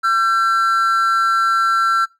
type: tone pair together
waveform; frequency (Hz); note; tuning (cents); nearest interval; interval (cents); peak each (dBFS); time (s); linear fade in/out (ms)
triangle; 1350 / 1572.8; E6 / G6; +41 / +5; minor third; 264; -12 / -19; 0.03-2.06; 20
effects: noise-tail reverb RT60 0.2 s tail -20 dB re dry